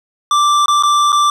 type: tone with dropouts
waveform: square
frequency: 1174.7 Hz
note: D6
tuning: in tune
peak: -10 dBFS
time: 0.31-1.3 s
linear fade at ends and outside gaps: 2 ms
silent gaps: 0.659-0.681 / 0.826-0.834 / 1.121-1.127 s
effects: low-pass 7000 Hz 12 dB/octave + 7-bit